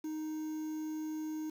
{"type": "tone with quantisation", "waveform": "triangle", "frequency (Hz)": 311.1, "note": "D#4", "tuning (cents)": 0, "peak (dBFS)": -34, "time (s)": [0.04, 1.5], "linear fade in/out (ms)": 5, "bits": 9, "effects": []}